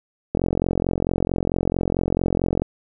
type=click train; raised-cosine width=2 ms; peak=-7 dBFS; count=102; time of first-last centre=0.35-2.62 s; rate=44.5 Hz; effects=none